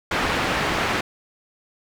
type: low-pass noise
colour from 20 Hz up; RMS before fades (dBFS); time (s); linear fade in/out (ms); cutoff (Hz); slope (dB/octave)
white; -23; 0.11-1.01; 5; 2000; 12
effects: none